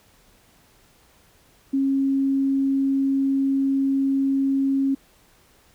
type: tone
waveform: sine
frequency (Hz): 272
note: C#4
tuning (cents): -33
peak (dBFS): -18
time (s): 1.73-4.95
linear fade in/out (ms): 10
effects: pink hiss -57 dBFS RMS until 5.74 s